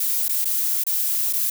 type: noise with dropouts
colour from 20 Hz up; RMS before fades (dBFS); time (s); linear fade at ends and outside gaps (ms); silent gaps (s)
violet; -22; 0-1.5; 5; 0.283-0.292 / 0.446-0.453 / 0.838-0.866 / 1.328-1.333
effects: none